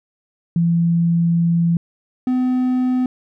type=tone pair in turn; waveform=sine / triangle; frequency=169.1 / 253.4 Hz; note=E3 / B3; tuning=+44 / +45 cents; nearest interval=perfect fifth; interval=701 cents; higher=second; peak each=-13 dBFS; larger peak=neither; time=0.56-1.77 / 2.27-3.06 s; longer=first; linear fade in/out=2 ms; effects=none